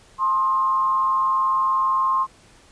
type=tone with frequency modulation; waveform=sine; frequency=1060 Hz; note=C6; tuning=22 cents sharp; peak=-17 dBFS; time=0.18-2.27 s; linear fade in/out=50 ms; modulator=180 Hz; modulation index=0.36; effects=pink hiss -52 dBFS RMS until 2.71 s + resampled to 22050 Hz